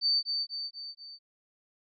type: tone with echo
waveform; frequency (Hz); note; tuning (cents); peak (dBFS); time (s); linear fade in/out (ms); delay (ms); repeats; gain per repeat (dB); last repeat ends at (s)
sine; 4572; D8; -47; -23; 0.01-0.23; 50; 240; 4; -5; 1.19
effects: none